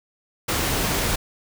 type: noise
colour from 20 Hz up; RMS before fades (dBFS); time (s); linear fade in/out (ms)
pink; -23; 0.48-1.16; 10
effects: none